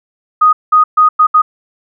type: tone bursts at uneven times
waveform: sine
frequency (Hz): 1244.5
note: D#6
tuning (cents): 0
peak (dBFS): -4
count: 5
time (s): 0.41-0.53 / 0.72-0.84 / 0.97-1.09 / 1.19-1.27 / 1.34-1.42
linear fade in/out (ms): 10
effects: none